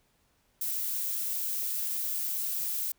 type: noise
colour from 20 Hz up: violet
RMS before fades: -32 dBFS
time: 0.61-2.92 s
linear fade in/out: 5 ms
effects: pink hiss -70 dBFS RMS until 2.98 s